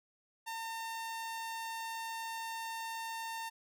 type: tone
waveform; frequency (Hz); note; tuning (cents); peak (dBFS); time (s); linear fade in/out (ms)
sawtooth; 907; A#5; -48; -35; 0.46-3.5; 20
effects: none